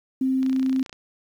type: tone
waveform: sine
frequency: 262.6 Hz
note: C4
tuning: 6 cents sharp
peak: -19 dBFS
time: 0.21-0.83 s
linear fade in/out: 5 ms
type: click train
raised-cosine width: 0.2 ms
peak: -22 dBFS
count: 16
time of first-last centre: 0.43-0.928 s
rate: 30.1 Hz
effects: 9-bit